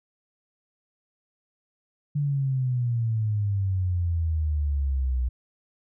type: exponential sweep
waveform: sine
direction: down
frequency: 147.3 to 61 Hz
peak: -22 dBFS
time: 2.15-5.29 s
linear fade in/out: 10 ms
effects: none